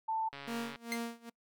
sine tone, 887 Hz, A5, 14 cents sharp, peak -31 dBFS, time 0.08-0.29 s, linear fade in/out 10 ms
click train, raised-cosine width 0.3 ms, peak -29 dBFS, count 61, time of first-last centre 0.33-0.759 s, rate 140 Hz
sawtooth tone with tremolo, 233.1 Hz, A#3, in tune, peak -31 dBFS, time 0.47-1.3 s, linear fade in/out 10 ms, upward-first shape sine, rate 2.4 Hz, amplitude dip 95%
sawtooth tone with exponential decay, 2093 Hz, C7, in tune, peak -29 dBFS, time 0.92-1.04 s, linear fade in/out 0 ms, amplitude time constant 26 ms
effects noise-tail reverb RT60 0.1 s tail -25 dB re dry

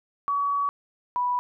sine tone pair in turn, 1133 / 984.1 Hz, C#6 / B5, +37 / -6 cents, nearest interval major second, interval 243 cents, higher first, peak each -22 dBFS, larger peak neither, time 0.28-0.69 / 1.16-1.39 s, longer first, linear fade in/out 0 ms, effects none

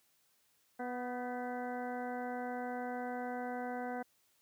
harmonic tone with a mistuned harmonic, 246.9 Hz, B3, in tune, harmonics 1 / 2 / 3 / 4 / 5 / 6 / 7 / 8, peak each -42 / -43 / -41 / -52 / -56 / -48 / -58 / -54 dBFS, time 0.79-4.03 s, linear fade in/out 10 ms, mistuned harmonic 6, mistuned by +45 cents, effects white hiss -73 dBFS RMS until 4.41 s + high-pass 60 Hz 12 dB/octave

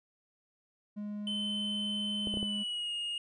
triangle tone, 207.7 Hz, G#3, in tune, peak -34 dBFS, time 0.96-2.64 s, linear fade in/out 20 ms
triangle tone with pitch glide, 3060 to 2855 Hz, G7 to F7, -42 to +37 cents, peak -32 dBFS, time 1.27-3.18 s, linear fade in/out 2 ms, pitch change -121 cents, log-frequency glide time 2.26-2.93 s
clicks, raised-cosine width 2 ms, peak -25 dBFS, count 4, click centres 2.272 / 2.34 / 2.372 / 2.429 s
effects resampled to 24000 Hz

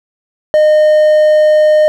triangle tone, 612 Hz, D#5, 29 cents flat, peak -3 dBFS, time 0.54-1.88 s, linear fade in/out 0 ms, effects none

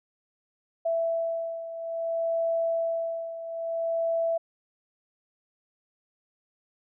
sine beating tone pair, 663 / 663.59 Hz, E5 / E5, +10 / +11 cents, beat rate 0.59 Hz, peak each -27 / -32 dBFS, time 0.85-4.38 s, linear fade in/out 10 ms, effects none

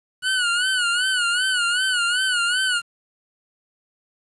25% pulse tone with vibrato, 1464 Hz, F#6, 19 cents flat, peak -15 dBFS, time 0.22-2.82 s, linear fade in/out 50 ms, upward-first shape sine, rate 2.6 Hz, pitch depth 90 cents each way, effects resampled to 24000 Hz + 8-bit

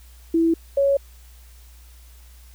sine tone pair in turn, 330 / 556.2 Hz, E4 / C#5, +2 / +6 cents, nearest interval major sixth, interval 904 cents, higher second, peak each -15 dBFS, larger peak neither, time 0.34-0.54 / 0.77-0.97 s, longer neither, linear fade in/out 5 ms, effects added 60 Hz sine -44 dBFS peak until 2.54 s + white hiss -54 dBFS RMS until 2.54 s

